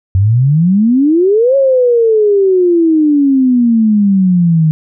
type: exponential two-way sweep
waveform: sine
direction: up then down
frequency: 91.7 to 554 to 154.3 Hz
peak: -6 dBFS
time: 0.15-4.71 s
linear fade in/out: 0 ms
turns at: 1.56 s
effects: none